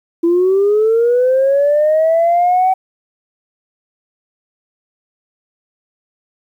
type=linear sweep; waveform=sine; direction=up; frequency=332.9 to 760 Hz; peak=-8 dBFS; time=0.23-2.74 s; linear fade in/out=10 ms; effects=tanh soft clip ceiling -6 dBFS + 8-bit